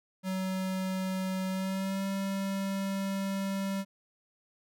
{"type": "tone with pitch glide", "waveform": "square", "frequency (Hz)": [188.2, 195.06], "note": ["F#3", "G3"], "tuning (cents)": [30, -8], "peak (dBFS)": -31, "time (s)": [0.23, 3.85], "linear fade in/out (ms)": 50, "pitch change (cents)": 62, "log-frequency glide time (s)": [1.49, 2.06], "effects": []}